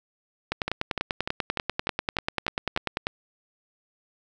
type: two click trains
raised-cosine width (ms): 0.3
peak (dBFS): -9 / -11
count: 27 / 8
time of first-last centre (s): 0.52-3.069 / 0.68-2.763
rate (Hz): 10.2 / 3.36
effects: none